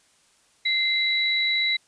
sine tone pair together, 2081 / 3928 Hz, C7 / B7, -10 / -10 cents, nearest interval major seventh, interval 1100 cents, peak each -23 dBFS, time 0.65-1.77 s, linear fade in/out 10 ms, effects white hiss -61 dBFS RMS until 1.87 s + resampled to 22050 Hz

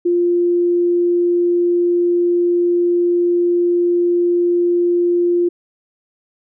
sine tone, 349.2 Hz, F4, in tune, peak -12 dBFS, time 0.05-5.49 s, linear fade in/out 10 ms, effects none

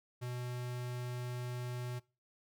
square tone, 123.47 Hz, B2, in tune, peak -39 dBFS, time 0.21-2 s, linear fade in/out 20 ms, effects noise-tail reverb RT60 0.3 s tail -22 dB re dry

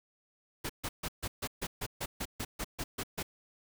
pink noise bursts, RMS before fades -36 dBFS, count 14, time 0.64-3.23 s, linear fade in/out 10 ms, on 55 ms, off 140 ms, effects none

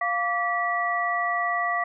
sine tone cluster, 700 / 1159 / 1947 Hz, F5 / D6 / B6, +4 / -23 / -25 cents, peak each -27 dBFS, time 0.01-1.84 s, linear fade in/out 5 ms, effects none

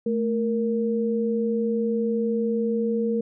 sine tone pair together, 220 / 466.2 Hz, A3 / A#4, 0 / 0 cents, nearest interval octave + minor second, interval 1300 cents, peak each -24 dBFS, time 0.06-3.21 s, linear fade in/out 5 ms, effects none

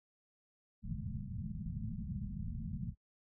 white low-pass noise, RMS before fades -41 dBFS, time 0.82-2.95 s, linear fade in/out 50 ms, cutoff 220 Hz, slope 96 dB/octave, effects noise-tail reverb RT60 0.1 s tail -26 dB re dry

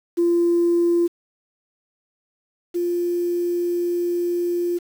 sine tone pair in turn, 343.8 / 348.8 Hz, F4 / F4, -27 / -2 cents, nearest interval unison, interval 25 cents, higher second, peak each -14 / -19 dBFS, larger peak first, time 0.17-1.08 / 2.74-4.79 s, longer second, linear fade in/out 20 ms, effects tanh soft clip ceiling -11 dBFS + 7-bit

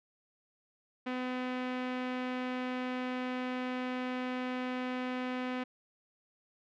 sawtooth tone with low-pass filter, 252.9 Hz, B3, 41 cents sharp, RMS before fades -36 dBFS, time 1.06-5.64 s, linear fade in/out 10 ms, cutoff 2600 Hz, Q 1.4, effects none

